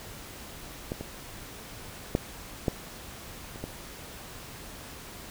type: clicks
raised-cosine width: 2 ms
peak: -18 / -22 / -10 / -11 / -29 / -20 dBFS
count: 6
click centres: 0.919 / 1.01 / 2.151 / 2.682 / 3.559 / 3.64 s
effects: pink hiss -44 dBFS RMS until 5.3 s